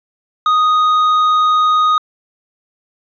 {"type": "tone with hard clipping", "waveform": "sine", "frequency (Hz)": 1244.5, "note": "D#6", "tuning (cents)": 0, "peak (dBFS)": -11, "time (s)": [0.46, 1.98], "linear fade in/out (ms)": 2, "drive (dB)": 5, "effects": ["resampled to 16000 Hz"]}